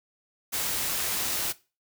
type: noise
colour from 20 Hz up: white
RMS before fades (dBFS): -29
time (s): 0.52-1.53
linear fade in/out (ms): 20
effects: noise-tail reverb RT60 0.3 s tail -19 dB re dry